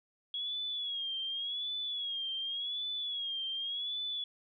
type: tone with vibrato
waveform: sine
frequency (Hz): 3322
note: G#7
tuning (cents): 0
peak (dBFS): -34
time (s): 0.34-4.24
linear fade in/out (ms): 2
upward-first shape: sine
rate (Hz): 0.88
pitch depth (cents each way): 88
effects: none